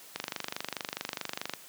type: click train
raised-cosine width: 0.2 ms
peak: -15 dBFS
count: 35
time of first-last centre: 0.16-1.537 s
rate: 24.7 Hz
effects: white hiss -51 dBFS RMS until 1.68 s + high-pass 150 Hz 12 dB/octave